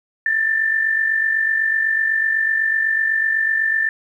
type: tone with amplitude modulation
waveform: sine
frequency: 1776 Hz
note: A6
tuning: 16 cents sharp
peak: -13 dBFS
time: 0.26-3.89 s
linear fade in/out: 2 ms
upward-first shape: sine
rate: 48 Hz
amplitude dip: 55%
effects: 9-bit